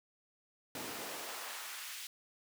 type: noise with high-pass filter sweep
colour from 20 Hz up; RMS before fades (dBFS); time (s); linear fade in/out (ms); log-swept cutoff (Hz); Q
pink; -44; 0.75-2.07; 2; 200 to 2700; 0.92
effects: none